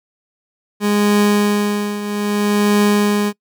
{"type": "tone with tremolo", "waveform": "30% pulse", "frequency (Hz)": 206.5, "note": "G#3", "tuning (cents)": -10, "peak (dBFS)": -8, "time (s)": [0.8, 3.33], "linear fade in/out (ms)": 50, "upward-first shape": "triangle", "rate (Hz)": 0.62, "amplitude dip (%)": 75, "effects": ["noise-tail reverb RT60 0.1 s tail -24 dB re dry"]}